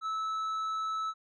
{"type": "tone with tanh clipping", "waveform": "sine", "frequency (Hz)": 1305, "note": "E6", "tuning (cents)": -18, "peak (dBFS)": -32, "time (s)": [0.01, 1.14], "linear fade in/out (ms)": 50, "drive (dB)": 6, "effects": []}